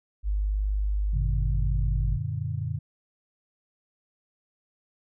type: tone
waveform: sine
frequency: 50.7 Hz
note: G#1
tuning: 41 cents flat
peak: -23 dBFS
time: 0.23-2.19 s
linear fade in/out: 50 ms
type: chord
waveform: sine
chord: Gb augmented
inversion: none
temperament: equal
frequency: 92.5 / 116.54 / 146.83 Hz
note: Gb2 / Bb2 / D3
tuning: 0 / 0 / 0 cents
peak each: -32 / -31 / -32 dBFS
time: 1.13-2.79 s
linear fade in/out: 10 ms
effects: none